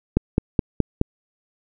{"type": "click train", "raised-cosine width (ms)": 3, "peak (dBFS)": -3, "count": 5, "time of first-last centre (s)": [0.17, 1.014], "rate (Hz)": 4.74, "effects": []}